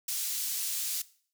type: high-pass noise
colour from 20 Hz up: pink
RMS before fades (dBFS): -33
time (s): 0.08-1.02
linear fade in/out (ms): 5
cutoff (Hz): 5600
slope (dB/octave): 12
effects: noise-tail reverb RT60 0.5 s tail -19 dB re dry